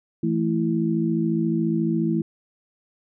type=tone cluster; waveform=sine; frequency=166.2 / 220.4 / 331.1 Hz; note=E3 / A3 / E4; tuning=+15 / +3 / +8 cents; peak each=-24 dBFS; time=0.23-2.22 s; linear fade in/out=5 ms; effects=none